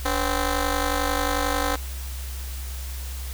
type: ring-modulated tone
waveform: 10% pulse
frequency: 261.6 Hz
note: C4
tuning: in tune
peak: -11 dBFS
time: 0.05-1.76 s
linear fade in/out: 5 ms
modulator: 236 Hz
effects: added 65 Hz sine -30 dBFS peak until 3.33 s + white hiss -40 dBFS RMS until 3.33 s